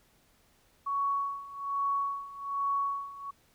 sine tone with tremolo, 1117 Hz, C#6, 13 cents sharp, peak -26 dBFS, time 0.86-3.31 s, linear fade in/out 10 ms, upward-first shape sine, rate 1.2 Hz, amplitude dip 85%, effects pink hiss -66 dBFS RMS until 3.54 s

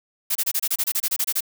blue noise bursts, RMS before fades -22 dBFS, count 14, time 0.3-1.407 s, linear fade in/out 10 ms, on 54 ms, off 27 ms, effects none

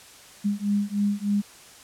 sine beating tone pair, 202.2 / 205.5 Hz, G#3 / G#3, -46 / -18 cents, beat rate 3.3 Hz, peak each -25 / -25 dBFS, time 0.44-1.42 s, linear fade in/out 20 ms, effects white hiss -48 dBFS RMS until 1.83 s + low-pass 10000 Hz 12 dB/octave

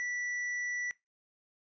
sine tone with tanh clipping, 1960 Hz, B6, 14 cents flat, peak -34 dBFS, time 0-0.91 s, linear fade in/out 0 ms, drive 7 dB, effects noise-tail reverb RT60 0.2 s tail -20 dB re dry + resampled to 16000 Hz

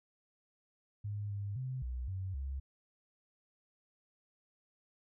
sine tone with pitch steps, 103.2 / 101 / 129.4 / 62.2 / 94.4 / 67.8 Hz, G#2 / G#2 / C3 / B1 / F#2 / C#2, -10 / -48 / -19 / +13 / +35 / -38 cents, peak -36 dBFS, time 1.04-2.6 s, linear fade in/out 10 ms, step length 260 ms, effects none

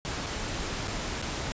pink noise with dropouts, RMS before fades -33 dBFS, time 0.05-1.52 s, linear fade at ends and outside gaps 0 ms, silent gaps 0.262-0.266 / 0.874-0.88 / 1.217-1.224 s, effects resampled to 16000 Hz

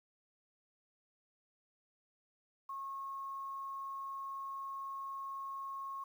sine tone with quantisation, 1089 Hz, C#6, 31 cents flat, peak -40 dBFS, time 2.69-6.04 s, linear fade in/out 5 ms, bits 11, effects none

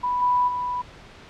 sine tone with level steps, 987.8 Hz, B5, in tune, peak -21 / -17 / -24 dBFS, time 0.03-0.82 s, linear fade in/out 10 ms, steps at 0.21 / 0.47 s, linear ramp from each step 20 ms, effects pink hiss -45 dBFS RMS until 1.29 s + low-pass 4000 Hz 12 dB/octave

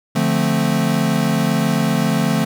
square chord, D minor seventh, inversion none, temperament equal, 146.83 / 174.61 / 220 / 261.6 Hz, D3 / F3 / A3 / C4, 0 / 0 / 0 / 0 cents, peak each -22 / -21 / -20 / -24 dBFS, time 0.15-2.45 s, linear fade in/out 10 ms, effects none

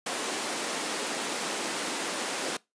pink high-pass noise, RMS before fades -32 dBFS, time 0.06-2.57 s, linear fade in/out 5 ms, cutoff 250 Hz, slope 24 dB/octave, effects noise-tail reverb RT60 0.2 s tail -22 dB re dry + resampled to 22050 Hz

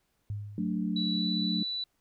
sine tone with exponential decay, 103.1 Hz, G#2, 12 cents flat, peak -30 dBFS, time 0.3-1.09 s, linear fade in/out 0 ms, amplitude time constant 170 ms
sine chord, D major, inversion first, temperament just, 183.54 / 220.2 / 293.7 Hz, F#3 / A3 / D4, -14 / +2 / 0 cents, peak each -31 / -32 / -35 dBFS, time 0.58-1.63 s, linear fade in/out 2 ms
sine tone with pitch glide, 3934 to 3961 Hz, B7 to B7, -7 to +4 cents, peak -31 dBFS, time 0.96-1.84 s, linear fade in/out 5 ms, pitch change +11 cents, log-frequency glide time 1.12-1.27 s
effects pink hiss -75 dBFS RMS until 2 s

